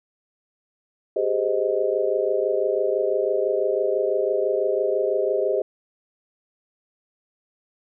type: chord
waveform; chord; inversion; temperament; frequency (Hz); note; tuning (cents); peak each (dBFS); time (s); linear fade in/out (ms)
sine; Ab major seventh; third; just; 389.3 / 415.3 / 519.1 / 623; G4 / Ab4 / C5 / Eb5; -12 / 0 / -14 / +2; -25; 1.16-5.62; 5
effects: none